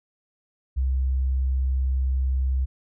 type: tone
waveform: sine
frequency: 65.41 Hz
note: C2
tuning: in tune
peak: -20 dBFS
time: 0.76-2.66 s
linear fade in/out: 20 ms
effects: none